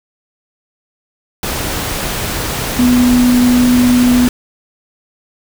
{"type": "tone in noise", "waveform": "sine", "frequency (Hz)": 246.7, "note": "B3", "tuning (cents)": -2, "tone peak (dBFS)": -7, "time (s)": [2.79, 4.28], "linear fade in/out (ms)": 2, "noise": "pink", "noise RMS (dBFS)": -19, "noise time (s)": [1.43, 4.29], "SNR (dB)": 9, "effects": []}